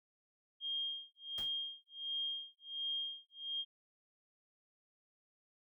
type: tone with tremolo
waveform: sine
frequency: 3223 Hz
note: G7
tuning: 47 cents sharp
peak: -35 dBFS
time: 0.6-3.65 s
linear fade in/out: 50 ms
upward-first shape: sine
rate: 1.4 Hz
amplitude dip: 100%
type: noise with exponential decay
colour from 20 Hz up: pink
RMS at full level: -46 dBFS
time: 1.38-1.56 s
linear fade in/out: 0 ms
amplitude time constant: 37 ms
effects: none